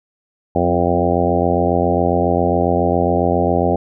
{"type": "harmonic tone with a mistuned harmonic", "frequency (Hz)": 87.31, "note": "F2", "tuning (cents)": 0, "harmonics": [1, 2, 3, 4, 5, 6, 7, 8, 9], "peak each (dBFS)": [-22, -22, -22, -22, -22, -22, -22, -22, -22], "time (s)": [0.55, 3.76], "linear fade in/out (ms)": 5, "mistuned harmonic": 3, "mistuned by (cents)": -22, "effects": []}